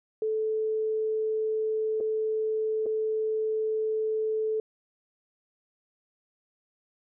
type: tone with dropouts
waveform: sine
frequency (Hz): 436.3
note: A4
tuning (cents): -15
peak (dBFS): -25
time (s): 0.22-4.6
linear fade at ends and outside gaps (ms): 2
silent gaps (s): 2.003-2.008 / 2.859-2.864
effects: none